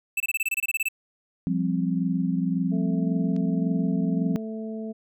square tone bursts, 2637 Hz, E7, in tune, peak -23 dBFS, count 13, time 0.17-0.886 s, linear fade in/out 5 ms, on 32 ms, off 25 ms
sine chord, F suspended second, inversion none, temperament just, 174.61 / 196.44 / 261.9 Hz, F3 / G3 / C4, 0 / +4 / +2 cents, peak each -25 / -28 / -27 dBFS, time 1.47-4.36 s, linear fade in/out 0 ms
harmonic tone, 220 Hz, A3, in tune, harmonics 1 / 2 / 3, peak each -31 / -37 / -41 dBFS, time 2.71-4.93 s, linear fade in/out 20 ms
click, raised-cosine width 0.2 ms, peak -30 dBFS, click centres 3.364 s
effects none

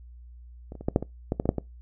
clicks, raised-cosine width 2 ms, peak -26 / -29 / -25 / -11 / -6 / -18 / -12 / -12 / -14 / -6 / -14 dBFS, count 11, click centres 0.721 / 0.753 / 0.81 / 0.885 / 0.961 / 1.026 / 1.321 / 1.399 / 1.456 / 1.491 / 1.583 s, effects noise-tail reverb RT60 0.2 s tail -22 dB re dry + added 60 Hz sine -44 dBFS peak until 1.81 s

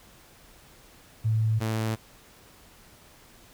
sine / sawtooth tone pair in turn, 110.2 / 110.75 Hz, A2 / A2, +3 / +12 cents, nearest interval unison, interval 9 cents, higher second, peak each -21 / -22 dBFS, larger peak first, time 1.24-1.6 / 1.6-1.96 s, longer neither, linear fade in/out 20 ms, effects pink hiss -54 dBFS RMS until 3.53 s

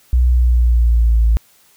sine tone with pitch glide, 61.74 to 55.97 Hz, B1 to A1, 0 to +30 cents, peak -8 dBFS, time 0.13-1.37 s, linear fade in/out 0 ms, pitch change -170 cents, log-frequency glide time 0.31-1.25 s, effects tanh soft clip ceiling -5 dBFS + white hiss -52 dBFS RMS until 1.76 s

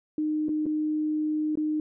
sine tone with dropouts, 306.4 Hz, D#4, 27 cents flat, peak -24 dBFS, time 0.18-1.8 s, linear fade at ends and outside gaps 2 ms, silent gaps 0.484-0.491 / 0.657-0.664 / 1.555-1.573 s, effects none

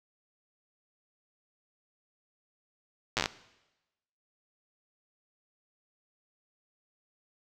slowing click train, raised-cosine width 0.2 ms, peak -10 dBFS, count 8, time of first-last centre 3.17-3.259 s, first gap 8 ms, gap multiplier 1.15, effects noise-tail reverb RT60 1.0 s tail -18 dB re dry

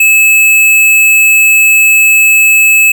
square tone, 2600 Hz, E7, 24 cents flat, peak -4 dBFS, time 0-2.92 s, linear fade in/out 5 ms, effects none

